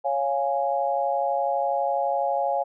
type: chord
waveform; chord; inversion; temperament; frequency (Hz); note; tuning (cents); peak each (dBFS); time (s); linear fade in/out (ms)
sine; Db major; none; equal; 554.4 / 698.5 / 830.6; Db5 / F5 / Ab5; 0 / 0 / 0; -26; 0.04-2.64; 20
effects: none